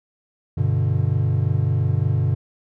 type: chord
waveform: triangle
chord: G major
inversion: none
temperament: equal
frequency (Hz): 98 / 123.47 / 146.83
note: G2 / B2 / D3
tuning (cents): 0 / 0 / 0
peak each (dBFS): -19 / -19 / -21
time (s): 0.57-2.35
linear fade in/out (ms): 10
effects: none